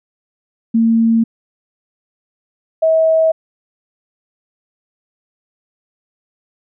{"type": "tone pair in turn", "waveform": "sine", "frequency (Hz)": [227.4, 643.2], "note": ["A#3", "E5"], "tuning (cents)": [-43, -43], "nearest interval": "octave + tritone", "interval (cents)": 1800, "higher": "second", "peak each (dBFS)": -9, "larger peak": "neither", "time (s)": [[0.74, 1.24], [2.82, 3.32]], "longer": "neither", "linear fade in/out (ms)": 10, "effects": []}